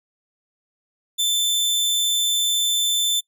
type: tone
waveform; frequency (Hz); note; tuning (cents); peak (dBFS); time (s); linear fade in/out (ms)
sawtooth; 3538; A7; +9; -15; 1.18-3.21; 20
effects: noise-tail reverb RT60 0.1 s tail -24 dB re dry